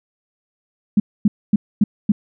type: tone bursts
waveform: sine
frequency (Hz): 207.7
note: G#3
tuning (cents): 0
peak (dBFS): -9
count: 5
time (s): 0.97-2.12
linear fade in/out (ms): 5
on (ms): 30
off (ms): 250
effects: none